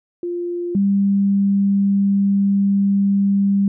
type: tone pair in turn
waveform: sine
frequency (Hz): 349.2 / 198.49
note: F4 / G3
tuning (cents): 0 / +22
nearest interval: minor seventh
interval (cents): 978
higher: first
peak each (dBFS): -21 / -13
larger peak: second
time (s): 0.23-0.75 / 0.75-3.68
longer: second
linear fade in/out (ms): 2
effects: none